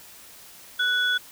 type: tone pair together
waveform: sine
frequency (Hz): 1480 / 3402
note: F#6 / G#7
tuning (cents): 0 / +41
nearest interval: octave + major second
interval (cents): 1441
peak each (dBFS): -21 / -24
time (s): 0.79-1.18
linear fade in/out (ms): 10
effects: tanh soft clip ceiling -14 dBFS + white hiss -47 dBFS RMS until 1.31 s